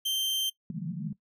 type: tone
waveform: 40% pulse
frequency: 3136 Hz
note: G7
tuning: in tune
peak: -26 dBFS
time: 0.05-0.5 s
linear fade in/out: 10 ms
type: band-pass noise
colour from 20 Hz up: pink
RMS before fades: -35 dBFS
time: 0.7-1.13 s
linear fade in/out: 2 ms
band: 140 to 220 Hz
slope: 96 dB/octave
effects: noise-tail reverb RT60 0.1 s tail -19 dB re dry